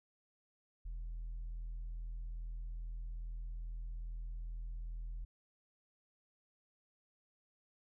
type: tone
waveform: sine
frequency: 41.2 Hz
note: E1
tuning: in tune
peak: -38 dBFS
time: 0.85-5.25 s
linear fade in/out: 10 ms
effects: tanh soft clip ceiling -39 dBFS